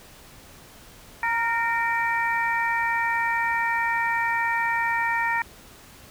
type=harmonic tone with a mistuned harmonic; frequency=464.5 Hz; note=A#4; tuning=6 cents flat; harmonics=2 / 3 / 4 / 5; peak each=-25 / -33 / -25 / -30 dBFS; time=1.23-5.42 s; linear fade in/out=2 ms; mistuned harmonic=4; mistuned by=-19 cents; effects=pink hiss -48 dBFS RMS until 6.1 s